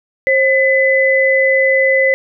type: tone pair together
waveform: sine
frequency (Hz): 533.6 / 2010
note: C5 / B6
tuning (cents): +34 / +30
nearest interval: octave + major seventh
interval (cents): 2296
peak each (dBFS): -12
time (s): 0.27-2.14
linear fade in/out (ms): 0
effects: none